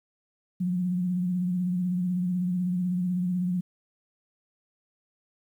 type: tone with vibrato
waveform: sine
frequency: 180 Hz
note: F#3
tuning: 47 cents flat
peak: -24 dBFS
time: 0.6-3.61 s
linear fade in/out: 10 ms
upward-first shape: sine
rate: 16 Hz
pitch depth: 45 cents each way
effects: 10-bit